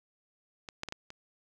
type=clicks; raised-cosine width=0.2 ms; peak=-24 / -17 / -21 / -20 / -28 dBFS; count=5; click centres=0.688 / 0.834 / 0.887 / 0.924 / 1.104 s; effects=none